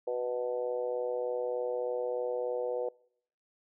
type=harmonic tone with a mistuned harmonic; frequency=123.3 Hz; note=B2; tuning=2 cents flat; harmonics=3 / 4 / 5 / 6 / 7; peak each=-40 / -31 / -39 / -44 / -48 dBFS; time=0.07-2.89 s; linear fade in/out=5 ms; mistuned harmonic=7; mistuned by=+31 cents; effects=noise-tail reverb RT60 0.7 s tail -26 dB re dry